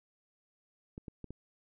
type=clicks; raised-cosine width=3 ms; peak=-30 dBFS; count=4; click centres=0.979 / 1.082 / 1.243 / 1.306 s; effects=none